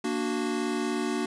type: chord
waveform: square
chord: Bb augmented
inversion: none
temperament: equal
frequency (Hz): 233.1 / 293.7 / 370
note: Bb3 / D4 / F#4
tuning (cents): 0 / 0 / 0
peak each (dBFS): -32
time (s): 0.04-1.26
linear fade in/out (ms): 5
effects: resampled to 22050 Hz + 9-bit